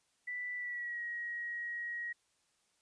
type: tone with pitch glide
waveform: sine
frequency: 1975.5 to 1896.1 Hz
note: B6 to A#6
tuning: 0 to +29 cents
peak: -37 dBFS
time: 0.27-2.13 s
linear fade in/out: 10 ms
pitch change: -71 cents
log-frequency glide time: 0.56-1.01 s
effects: white hiss -75 dBFS RMS until 2.81 s + resampled to 22050 Hz